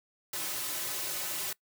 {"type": "noise with comb filter", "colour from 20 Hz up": "white", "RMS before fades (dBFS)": -35, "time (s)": [0.33, 1.53], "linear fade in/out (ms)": 5, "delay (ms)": 4.3, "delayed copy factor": -0.95, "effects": ["noise-tail reverb RT60 0.1 s tail -22 dB re dry", "high-pass 150 Hz 12 dB/octave"]}